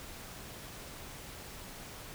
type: silence
effects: pink hiss -47 dBFS RMS until 2.14 s